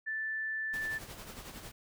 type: tone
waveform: sine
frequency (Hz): 1760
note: A6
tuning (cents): 0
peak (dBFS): -33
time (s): 0.06-0.99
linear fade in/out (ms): 20
type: noise with tremolo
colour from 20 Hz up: pink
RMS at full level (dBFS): -45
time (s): 0.73-1.72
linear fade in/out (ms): 10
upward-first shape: sine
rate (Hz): 11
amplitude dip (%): 50
effects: none